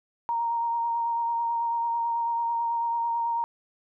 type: tone with vibrato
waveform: sine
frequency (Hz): 932.3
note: A#5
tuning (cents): 0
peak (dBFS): -24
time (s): 0.29-3.44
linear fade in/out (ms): 0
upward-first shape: sine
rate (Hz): 9.1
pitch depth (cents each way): 16
effects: none